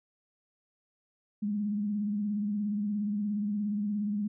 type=tone with vibrato; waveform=sine; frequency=206.9 Hz; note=G#3; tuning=6 cents flat; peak=-28 dBFS; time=1.42-4.28 s; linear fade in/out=10 ms; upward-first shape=sine; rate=17 Hz; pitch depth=53 cents each way; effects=none